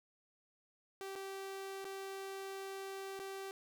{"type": "tone with dropouts", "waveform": "sawtooth", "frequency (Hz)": 388.4, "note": "G4", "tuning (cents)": -16, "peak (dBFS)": -39, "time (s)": [1.01, 3.51], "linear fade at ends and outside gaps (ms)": 0, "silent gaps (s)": [[1.154, 1.16], [1.844, 1.851], [3.192, 3.198]], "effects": []}